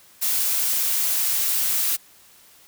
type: noise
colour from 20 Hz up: blue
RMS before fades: -22 dBFS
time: 0.21-1.97 s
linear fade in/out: 20 ms
effects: white hiss -52 dBFS RMS until 2.67 s